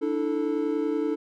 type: chord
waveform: triangle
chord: D suspended second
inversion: none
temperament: equal with one note detuned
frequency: 293.7 / 324.2 / 440 Hz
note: D4 / E4 / A4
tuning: 0 / -29 / 0 cents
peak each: -26 / -27 / -26 dBFS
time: 0.01-1.16 s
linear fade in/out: 20 ms
effects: none